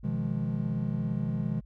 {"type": "chord", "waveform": "triangle", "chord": "F half-diminished seventh", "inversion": "second", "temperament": "just", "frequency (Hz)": [125.72, 157.15, 174.61, 209.5], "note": ["Cb3", "Eb3", "F3", "Ab3"], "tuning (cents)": [31, 18, 0, 15], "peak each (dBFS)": [-31, -31, -33, -31], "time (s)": [0.03, 1.61], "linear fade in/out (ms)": 20, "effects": ["added 50 Hz sine -48 dBFS peak until 1.65 s"]}